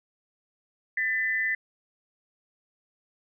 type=tone pair together; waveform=sine; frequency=1781.8 / 2000 Hz; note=A6 / B6; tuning=+21 / +21 cents; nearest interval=major second; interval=200 cents; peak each=-27 dBFS; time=0.97-1.55 s; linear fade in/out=5 ms; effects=none